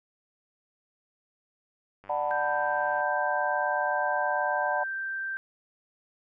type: click train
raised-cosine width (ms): 0.5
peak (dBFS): -36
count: 96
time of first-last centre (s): 2.04-3.007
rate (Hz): 98.2
type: chord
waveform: sine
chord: B minor seventh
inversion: first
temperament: just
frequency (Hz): 592.7 / 740.8 / 889 / 987.8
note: D5 / F#5 / A5 / B5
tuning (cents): +16 / +2 / +18 / 0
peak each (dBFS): -31 / -30 / -32 / -33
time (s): 2.09-4.84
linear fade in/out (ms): 10
type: tone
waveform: sine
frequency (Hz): 1568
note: G6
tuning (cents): 0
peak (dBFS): -30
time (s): 2.31-5.37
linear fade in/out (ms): 0
effects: none